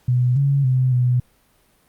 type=tone with pitch steps; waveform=sine; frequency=124.3 / 139.6 / 128.5 / 124.3 Hz; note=B2 / C#3 / C3 / B2; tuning=+12 / +13 / -31 / +12 cents; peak=-14 dBFS; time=0.08-1.2 s; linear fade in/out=5 ms; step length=280 ms; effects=pink hiss -59 dBFS RMS until 1.88 s + Opus 48 kbps